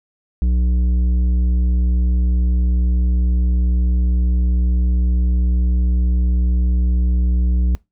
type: tone with tanh clipping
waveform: triangle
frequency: 61.1 Hz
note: B1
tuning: 18 cents flat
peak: -15 dBFS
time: 0.42-7.75 s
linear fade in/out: 0 ms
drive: 13 dB
effects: noise-tail reverb RT60 0.2 s tail -22 dB re dry